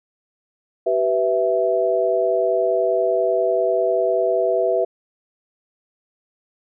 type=chord; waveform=sine; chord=E minor; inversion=first; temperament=equal with one note detuned; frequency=383.7 / 493.9 / 659.3 Hz; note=G4 / B4 / E5; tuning=-37 / 0 / 0 cents; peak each=-22 / -21 / -19 dBFS; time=0.86-4.85 s; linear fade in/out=10 ms; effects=none